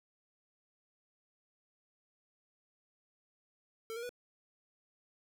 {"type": "tone with pitch steps", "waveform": "square", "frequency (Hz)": [448.4, 468.5, 489.5], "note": ["A4", "A#4", "B4"], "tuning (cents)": [33, 9, -15], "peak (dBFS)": -40, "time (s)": [3.9, 4.092], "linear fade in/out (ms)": 0, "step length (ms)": 64, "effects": []}